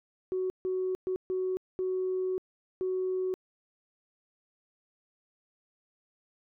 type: tone bursts at uneven times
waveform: sine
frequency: 372 Hz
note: F#4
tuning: 9 cents sharp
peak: -27 dBFS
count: 6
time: 0.32-0.5 / 0.65-0.95 / 1.07-1.16 / 1.3-1.57 / 1.79-2.38 / 2.81-3.34 s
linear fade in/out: 0 ms
effects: tanh soft clip ceiling -23 dBFS